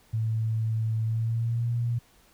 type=tone with pitch glide; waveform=sine; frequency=111.3 to 118.6 Hz; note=A2 to A#2; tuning=+20 to +30 cents; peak=-24 dBFS; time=0.13-1.99 s; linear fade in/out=10 ms; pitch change=+110 cents; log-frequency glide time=1.04-1.71 s; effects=pink hiss -60 dBFS RMS until 2.33 s